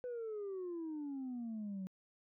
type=exponential sweep; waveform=sine; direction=down; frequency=503 to 184.6 Hz; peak=-38 dBFS; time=0.04-1.87 s; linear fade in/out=0 ms; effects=tanh soft clip ceiling -38 dBFS